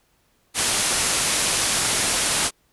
white low-pass noise, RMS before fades -22 dBFS, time 0.54-2.51 s, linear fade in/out 50 ms, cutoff 11000 Hz, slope 96 dB/octave, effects pink hiss -64 dBFS RMS until 2.72 s

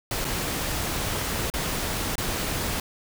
pink noise with dropouts, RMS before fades -28 dBFS, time 0.11-2.8 s, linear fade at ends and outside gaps 2 ms, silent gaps 0.245-0.25 / 1.501-1.538 / 2.155-2.18 s, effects none

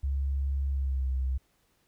sine tone with pitch glide, 68.7 to 65.18 Hz, C#2 to C2, -15 to -6 cents, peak -26 dBFS, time 0.03-1.38 s, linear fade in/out 10 ms, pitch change -91 cents, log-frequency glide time 0.71-1.09 s, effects pink hiss -70 dBFS RMS until 1.87 s

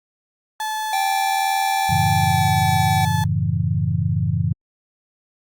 35% pulse tone, 866 Hz, A5, 28 cents flat, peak -21 dBFS, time 0.6-3.24 s, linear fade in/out 2 ms
square tone with pitch glide, 784 to 768.8 Hz, G5 to G5, 0 to -34 cents, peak -20 dBFS, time 0.93-3.05 s, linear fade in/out 2 ms, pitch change -34 cents, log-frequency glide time 2.18-2.47 s
sine chord, F# minor seventh, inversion none, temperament equal, 92.5 / 110 / 138.59 / 164.81 Hz, F#2 / A2 / C#3 / E3, 0 / 0 / 0 / 0 cents, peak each -23 dBFS, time 1.89-4.53 s, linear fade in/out 10 ms
effects Opus 48 kbps

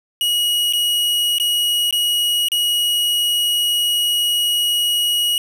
45% pulse tone with dropouts, 2902 Hz, F#7, 34 cents flat, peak -15 dBFS, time 0.21-5.38 s, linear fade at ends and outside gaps 1 ms, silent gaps 0.726-0.734 / 1.384-1.399 / 1.909-1.926 / 2.485-2.518 s, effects none

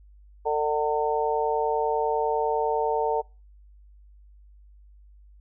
harmonic tone, 150 Hz, D3, 37 cents sharp, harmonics 3 / 4 / 5 / 6, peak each -25 / -30 / -29 / -27 dBFS, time 0.45-3.22 s, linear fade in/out 20 ms, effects noise-tail reverb RT60 0.3 s tail -24 dB re dry + added 50 Hz sine -49 dBFS peak until 5.4 s

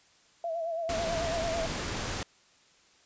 sine tone with vibrato, 664 Hz, E5, 12 cents sharp, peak -30 dBFS, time 0.44-1.66 s, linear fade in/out 2 ms, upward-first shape sine, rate 9.1 Hz, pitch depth 57 cents each way
pink noise, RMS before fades -34 dBFS, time 0.89-2.23 s, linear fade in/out 2 ms
effects white hiss -62 dBFS RMS until 3.05 s + resampled to 16000 Hz

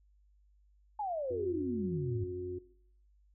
sine exponential sweep, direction down, 870 to 97.5 Hz, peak -33 dBFS, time 0.99-2.24 s, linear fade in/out 5 ms
harmonic tone, 90.5 Hz, F#2, 38 cents flat, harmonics 1 / 3 / 4, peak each -44 / -48 / -38 dBFS, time 1.3-2.59 s, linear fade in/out 10 ms
effects noise-tail reverb RT60 0.6 s tail -17 dB re dry + added 50 Hz sine -63 dBFS peak until 3.34 s

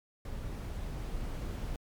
brown noise with level ramp, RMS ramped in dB -39 to -36 dBFS, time 0.25-1.76 s, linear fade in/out 2 ms, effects MP3 96 kbps

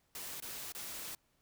white noise with dropouts, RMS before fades -44 dBFS, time 0.15-1.15 s, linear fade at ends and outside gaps 2 ms, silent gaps 0.402-0.423 / 0.722-0.749 s, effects pink hiss -75 dBFS RMS until 1.41 s

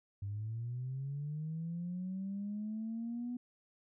sine linear sweep, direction up, 98 to 246.8 Hz, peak -36 dBFS, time 0.22-3.37 s, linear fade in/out 5 ms, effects tanh soft clip ceiling -32 dBFS

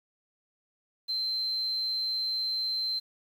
sine tone, 4108 Hz, C8, 33 cents flat, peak -27 dBFS, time 1.08-3 s, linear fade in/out 20 ms, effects tanh soft clip ceiling -23 dBFS + 9-bit

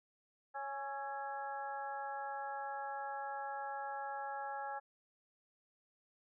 harmonic tone with a mistuned harmonic, 277.2 Hz, C#4, in tune, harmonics 2 / 3 / 4 / 5 / 6, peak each -49 / -41 / -53 / -49 / -49 dBFS, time 0.54-4.8 s, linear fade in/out 20 ms, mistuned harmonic 5, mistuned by -48 cents, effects none

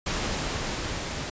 pink noise with level ramp, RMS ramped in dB -28 to -33 dBFS, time 0.06-1.3 s, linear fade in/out 5 ms, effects resampled to 16000 Hz

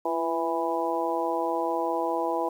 harmonic tone with a mistuned harmonic, 164.81 Hz, E3, in tune, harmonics 2 / 3 / 4 / 5 / 6, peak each -31 / -31 / -31 / -31 / -31 dBFS, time 0.05-2.49 s, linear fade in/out 5 ms, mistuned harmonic 2, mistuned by +42 cents, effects 9-bit

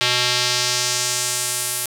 square tone with band-pass filter sweep, 123.47 Hz, B2, in tune, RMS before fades -21 dBFS, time 0.01-1.86 s, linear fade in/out 0 ms, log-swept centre 3600 to 11000 Hz, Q 1.5, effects 7-bit

